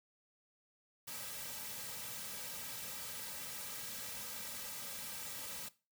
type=noise with comb filter; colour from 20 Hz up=white; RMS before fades=-45 dBFS; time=1.07-5.69 s; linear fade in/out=10 ms; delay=2.8 ms; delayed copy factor=-0.9; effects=noise-tail reverb RT60 0.3 s tail -18 dB re dry